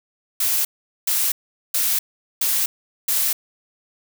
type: noise bursts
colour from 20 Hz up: blue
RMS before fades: -20 dBFS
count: 5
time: 0.4-3.33 s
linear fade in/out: 5 ms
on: 250 ms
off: 420 ms
effects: none